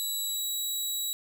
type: tone with pitch glide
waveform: 15% pulse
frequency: 3920 to 3886 Hz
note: B7 to B7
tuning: -14 to -29 cents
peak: -23 dBFS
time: 0-1.13 s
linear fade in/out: 0 ms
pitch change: -15 cents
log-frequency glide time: 0.15-0.44 s
effects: none